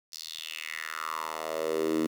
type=tone with high-pass filter sweep; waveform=10% pulse; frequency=79.5 Hz; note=D#2; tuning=38 cents sharp; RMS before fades=-33 dBFS; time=0.12-2.07 s; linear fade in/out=10 ms; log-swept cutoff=5100 to 270 Hz; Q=4; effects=9-bit